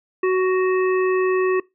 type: harmonic tone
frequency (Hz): 372.1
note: F#4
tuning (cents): +10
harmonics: 1 / 3 / 5 / 7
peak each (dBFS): -16 / -26 / -30 / -33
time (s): 0.23-1.6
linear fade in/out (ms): 5
effects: noise-tail reverb RT60 0.2 s tail -22 dB re dry